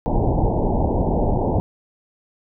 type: low-pass noise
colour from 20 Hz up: pink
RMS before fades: -19 dBFS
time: 0.06-1.6 s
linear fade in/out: 0 ms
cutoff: 920 Hz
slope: 96 dB/octave
effects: none